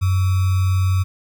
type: tone with sample-and-hold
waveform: sine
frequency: 93.5 Hz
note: F#2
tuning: 19 cents sharp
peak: -14 dBFS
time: 0.01-1.04 s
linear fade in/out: 20 ms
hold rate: 1225 Hz
effects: none